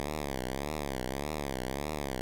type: tone with vibrato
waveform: 5% pulse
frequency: 69.3 Hz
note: C#2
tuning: in tune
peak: -22 dBFS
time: 0-2.21 s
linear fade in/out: 0 ms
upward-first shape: triangle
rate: 1.7 Hz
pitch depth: 200 cents each way
effects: 10-bit